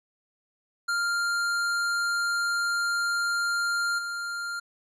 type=tone with level steps; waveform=square; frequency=1396.9 Hz; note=F6; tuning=in tune; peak=-25 / -31 dBFS; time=0.88-4.6 s; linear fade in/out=10 ms; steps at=3.98 s; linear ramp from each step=10 ms; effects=low-pass 9000 Hz 12 dB/octave